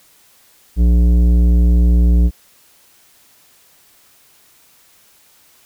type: tone with tanh clipping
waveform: triangle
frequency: 59.2 Hz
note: A#1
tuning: 27 cents sharp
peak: -10 dBFS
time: 0.76-2.31 s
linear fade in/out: 50 ms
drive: 16 dB
effects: white hiss -51 dBFS RMS until 5.65 s